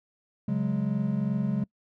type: chord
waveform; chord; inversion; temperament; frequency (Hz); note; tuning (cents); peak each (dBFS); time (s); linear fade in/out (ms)
triangle; C# suspended fourth; none; equal; 138.59 / 185 / 207.7; C#3 / F#3 / G#3; 0 / 0 / 0; -28 / -28 / -26; 0.48-1.64; 5
effects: noise-tail reverb RT60 0.1 s tail -25 dB re dry